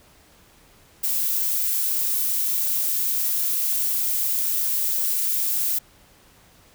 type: noise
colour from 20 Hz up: violet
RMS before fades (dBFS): -23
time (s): 1.03-5.79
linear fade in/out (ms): 10
effects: pink hiss -54 dBFS RMS until 6.74 s